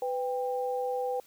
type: tone pair together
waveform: sine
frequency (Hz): 499.6 / 793.5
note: B4 / G5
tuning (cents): +20 / +21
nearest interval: minor sixth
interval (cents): 801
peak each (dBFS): -30 / -33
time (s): 0.02-1.2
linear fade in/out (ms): 2
effects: white hiss -60 dBFS RMS until 1.26 s